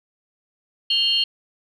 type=tone cluster; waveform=sine; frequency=2833 / 3119 / 4312 Hz; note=F7 / G7 / C#8; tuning=+24 / -9 / -49 cents; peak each=-21 dBFS; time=0.9-1.24 s; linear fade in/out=5 ms; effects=tanh soft clip ceiling -7 dBFS